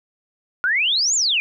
sine exponential two-way sweep, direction up then down, 1396.9 to 7430 to 2350 Hz, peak -16 dBFS, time 0.64-1.4 s, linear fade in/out 0 ms, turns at 1.15 s, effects none

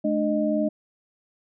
sine tone cluster, 215 / 298.3 / 617 Hz, A3 / D4 / D#5, -40 / +27 / -15 cents, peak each -25 dBFS, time 0.04-0.69 s, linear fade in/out 10 ms, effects none

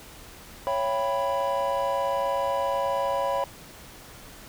triangle chord, C# half-diminished seventh, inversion none, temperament equal with one note detuned, 554.4 / 673.1 / 784 / 987.8 Hz, C#5 / E5 / G5 / B5, 0 / +36 / 0 / 0 cents, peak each -25 / -31 / -31 / -26 dBFS, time 0.67-3.44 s, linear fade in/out 0 ms, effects pink hiss -46 dBFS RMS until 4.48 s

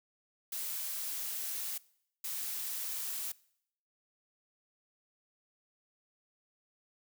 blue noise bursts at uneven times, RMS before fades -38 dBFS, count 2, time 0.52-1.78 / 2.24-3.32 s, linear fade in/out 5 ms, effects noise-tail reverb RT60 0.7 s tail -22 dB re dry

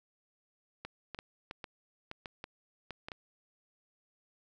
clicks, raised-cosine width 0.3 ms, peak -25 dBFS, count 11, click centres 0.85 / 1.147 / 1.189 / 1.511 / 1.642 / 2.114 / 2.258 / 2.441 / 2.907 / 3.085 / 3.118 s, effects none

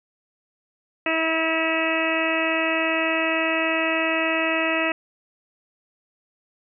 harmonic tone with a mistuned harmonic, 323.4 Hz, E4, 33 cents flat, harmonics 1 / 2 / 3 / 4 / 5 / 6 / 7 / 8 / 9, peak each -27 / -26 / -33 / -30 / -34 / -27 / -33 / -26 / -35 dBFS, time 1.06-4.92 s, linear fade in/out 2 ms, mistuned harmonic 9, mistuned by -46 cents, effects none

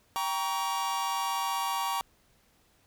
45% pulse chord, G diminished, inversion none, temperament just, 784 / 940.8 / 1128.9 Hz, G5 / Bb5 / Db6, 0 / +16 / +31 cents, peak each -35 / -32 / -33 dBFS, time 0.16-2.01 s, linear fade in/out 0 ms, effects pink hiss -66 dBFS RMS until 2.86 s

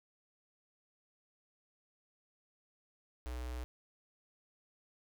square tone with notch filter, 61.74 Hz, B1, in tune, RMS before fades -41 dBFS, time 3.26-3.64 s, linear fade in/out 0 ms, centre 180 Hz, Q 1.6, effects none

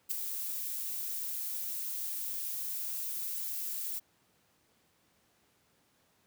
violet noise with ADSR envelope, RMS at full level -30 dBFS, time 0.09-4 s, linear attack 25 ms, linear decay 5 ms, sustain -7 dB, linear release 23 ms, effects pink hiss -70 dBFS RMS until 6.26 s + high-pass 100 Hz 12 dB/octave

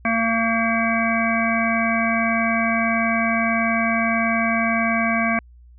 harmonic tone, 227.7 Hz, A#3, 40 cents flat, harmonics 1 / 3 / 5 / 7 / 9 / 10, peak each -22 / -24 / -26 / -26 / -29 / -24 dBFS, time 0.05-5.39 s, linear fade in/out 2 ms, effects added 60 Hz sine -44 dBFS peak until 5.78 s

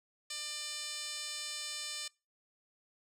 10% pulse tone with band-pass filter, 597 Hz, D5, 28 cents sharp, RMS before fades -41 dBFS, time 0.3-2.08 s, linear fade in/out 5 ms, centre 5900 Hz, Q 9.1, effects noise-tail reverb RT60 0.3 s tail -25 dB re dry

